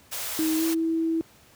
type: band-stop noise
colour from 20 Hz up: white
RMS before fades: -32 dBFS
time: 0.11-0.75 s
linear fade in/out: 20 ms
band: 100 to 430 Hz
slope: 48 dB/octave
type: tone with pitch glide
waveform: sine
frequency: 316.6 to 326.3 Hz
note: D#4 to E4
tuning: +30 to -18 cents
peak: -22 dBFS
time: 0.39-1.21 s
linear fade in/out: 0 ms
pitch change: +52 cents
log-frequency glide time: 0.57-0.63 s
effects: pink hiss -55 dBFS RMS until 1.55 s + high-pass 60 Hz 12 dB/octave